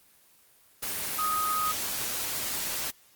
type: tone in noise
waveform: sine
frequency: 1253 Hz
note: D#6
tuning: 12 cents sharp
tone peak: -26 dBFS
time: 1.18-1.72 s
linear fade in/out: 10 ms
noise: white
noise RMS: -32 dBFS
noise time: 0.82-2.91 s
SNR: +3 dB
effects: white hiss -60 dBFS RMS until 3.15 s + Opus 24 kbps